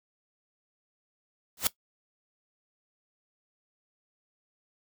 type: noise with exponential growth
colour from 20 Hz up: white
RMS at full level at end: -20 dBFS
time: 1.57-1.67 s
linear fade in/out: 2 ms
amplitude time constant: 21 ms
effects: noise-tail reverb RT60 0.1 s tail -17 dB re dry